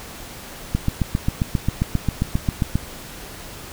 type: click train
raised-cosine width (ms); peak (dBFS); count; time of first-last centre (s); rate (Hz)
5; -6; 16; 0.75-2.755; 7.48
effects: pink hiss -37 dBFS RMS until 3.72 s